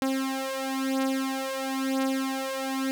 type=beating tone pair; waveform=sawtooth; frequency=266 / 267 Hz; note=C4 / C4; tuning=+29 / +35 cents; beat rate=1 Hz; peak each=-26 / -25 dBFS; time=0.02-2.91 s; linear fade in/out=0 ms; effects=none